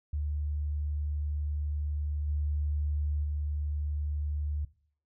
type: tone with level steps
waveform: sine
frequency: 74 Hz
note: D2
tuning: 14 cents sharp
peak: -29 / -27 / -29 dBFS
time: 0.13-4.65 s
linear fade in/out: 5 ms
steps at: 2.27 / 3.23 s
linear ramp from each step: 20 ms
effects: noise-tail reverb RT60 0.5 s tail -19 dB re dry